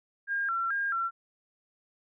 sine tone with vibrato, 1480 Hz, F#6, in tune, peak -27 dBFS, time 0.27-1.11 s, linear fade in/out 50 ms, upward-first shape square, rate 2.3 Hz, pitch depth 150 cents each way, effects none

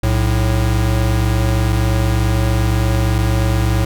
square tone pair together, 61.34 / 110 Hz, B1 / A2, -11 / 0 cents, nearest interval minor seventh, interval 1011 cents, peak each -17 / -16 dBFS, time 0.03-3.85 s, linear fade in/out 5 ms, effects none

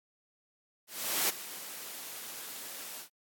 white noise with ADSR envelope, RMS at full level -28 dBFS, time 0.87-3.09 s, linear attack 420 ms, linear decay 15 ms, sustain -15 dB, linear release 96 ms, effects high-pass 200 Hz 12 dB/octave + AAC 64 kbps

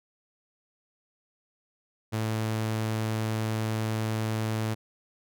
sawtooth tone, 110 Hz, A2, in tune, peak -23 dBFS, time 2.12-4.75 s, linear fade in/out 20 ms, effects none

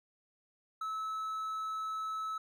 triangle tone, 1300 Hz, E6, 24 cents flat, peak -33 dBFS, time 0.81-2.38 s, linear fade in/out 5 ms, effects none

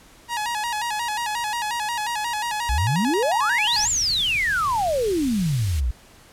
sawtooth tone with vibrato, 896 Hz, A5, 31 cents sharp, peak -20 dBFS, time 0.28-3.89 s, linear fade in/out 50 ms, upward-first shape square, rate 5.6 Hz, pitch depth 97 cents each way
sine exponential two-way sweep, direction up then down, 54.9 to 7570 to 54.9 Hz, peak -19 dBFS, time 2.69-5.91 s, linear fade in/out 5 ms, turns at 3.89 s
pink band-stop noise, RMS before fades -35 dBFS, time 3.72-5.81 s, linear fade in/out 20 ms, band 140 to 2600 Hz, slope 12 dB/octave
effects pink hiss -50 dBFS RMS until 6.32 s + low-pass 12000 Hz 12 dB/octave

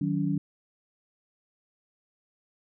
sine tone cluster, 155.9 / 186.1 / 284.5 Hz, D#3 / F#3 / C#4, +4 / +10 / +45 cents, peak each -29 dBFS, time 0.01-0.38 s, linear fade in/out 5 ms, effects none

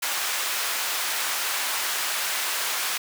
pink high-pass noise, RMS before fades -27 dBFS, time 0.02-2.98 s, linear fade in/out 10 ms, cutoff 1100 Hz, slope 12 dB/octave, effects none

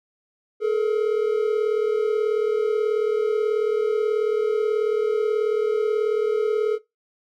triangle tone pair together, 425.9 / 464.3 Hz, G#4 / A#4, +44 / -7 cents, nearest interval minor second, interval 149 cents, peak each -18 / -22 dBFS, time 0.6-6.79 s, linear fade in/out 50 ms, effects noise-tail reverb RT60 0.2 s tail -19 dB re dry

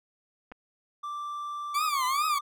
clicks, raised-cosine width 0.5 ms, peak -30 dBFS, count 2, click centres 0.517 / 0.521 s
triangle tone with pitch glide, 1174.7 to 1191.1 Hz, D6 to D6, 0 to +24 cents, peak -31 dBFS, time 1.03-2.41 s, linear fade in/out 10 ms, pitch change +24 cents, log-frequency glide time 1.68-2.08 s
40% pulse tone with vibrato, 1128 Hz, C#6, 30 cents sharp, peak -25 dBFS, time 1.74-2.39 s, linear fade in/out 10 ms, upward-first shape triangle, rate 2.4 Hz, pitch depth 220 cents each way
effects none

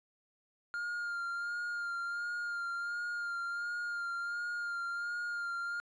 triangle tone with vibrato, 1407 Hz, F6, 12 cents sharp, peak -33 dBFS, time 0.74-5.8 s, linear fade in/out 0 ms, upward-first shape sine, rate 1.4 Hz, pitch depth 25 cents each way, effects resampled to 22050 Hz

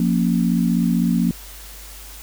sine chord, Bb minor, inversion second, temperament equal with one note detuned, 177.26 / 233.1 / 277.2 Hz, F3 / Bb3 / Db4, +26 / 0 / 0 cents, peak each -18 / -19 / -24 dBFS, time 0-1.31 s, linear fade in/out 2 ms, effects added 50 Hz sine -39 dBFS peak until 2.22 s + white hiss -40 dBFS RMS until 2.22 s

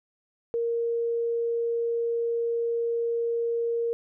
sine tone, 466.2 Hz, A#4, in tune, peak -24 dBFS, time 0.54-3.93 s, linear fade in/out 0 ms, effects none

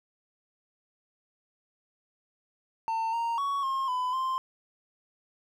triangle tone with pitch steps, 900 / 928 / 1118 / 1070 / 1004 / 1046 Hz, A5 / A#5 / C#6 / C6 / B5 / C6, +39 / -8 / +14 / +38 / +28 / -1 cents, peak -25 dBFS, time 2.88-4.38 s, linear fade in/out 0 ms, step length 250 ms, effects none

